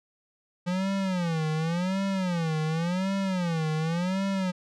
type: tone with vibrato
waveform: square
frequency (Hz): 174.61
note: F3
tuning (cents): 0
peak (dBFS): -26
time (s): 0.66-4.52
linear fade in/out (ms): 20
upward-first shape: sine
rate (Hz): 0.9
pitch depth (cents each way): 200
effects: low-pass 6000 Hz 12 dB/octave